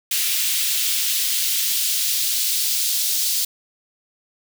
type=noise with high-pass filter sweep; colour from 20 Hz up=white; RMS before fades=-21 dBFS; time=0.11-3.45 s; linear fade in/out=5 ms; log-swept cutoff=2700 to 4200 Hz; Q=1.3; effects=none